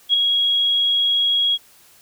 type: tone with ADSR envelope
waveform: sine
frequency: 3309 Hz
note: G#7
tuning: 7 cents flat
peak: -10 dBFS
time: 0.09-1.58 s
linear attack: 48 ms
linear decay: 3 ms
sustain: -5 dB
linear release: 40 ms
effects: white hiss -51 dBFS RMS until 2.01 s